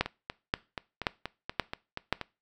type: two click trains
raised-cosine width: 0.3 ms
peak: -9 / -18 dBFS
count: 5 / 10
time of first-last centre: 0.01-2.126 / 0.06-2.213 s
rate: 1.89 / 4.18 Hz
effects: noise-tail reverb RT60 0.3 s tail -21 dB re dry